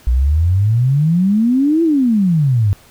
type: exponential two-way sweep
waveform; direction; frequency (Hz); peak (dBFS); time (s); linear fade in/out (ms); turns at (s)
sine; up then down; 58.2 to 339.5 to 95.6; -10; 0.07-2.73; 0; 1.83
effects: pink hiss -46 dBFS RMS until 2.9 s